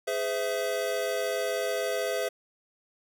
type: chord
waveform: square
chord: Ab augmented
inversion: none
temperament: equal with one note detuned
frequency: 415.3 / 511.3 / 659.3 Hz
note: Ab4 / C5 / E5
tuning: 0 / -40 / 0 cents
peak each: -34 / -32 / -32 dBFS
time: 0.07-2.29 s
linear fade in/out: 10 ms
effects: none